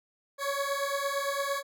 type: beating tone pair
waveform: 20% pulse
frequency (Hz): 554.4 / 563.2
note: C#5 / C#5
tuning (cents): 0 / +27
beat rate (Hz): 8.8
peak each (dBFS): -27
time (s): 0.38-1.63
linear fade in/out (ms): 50
effects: none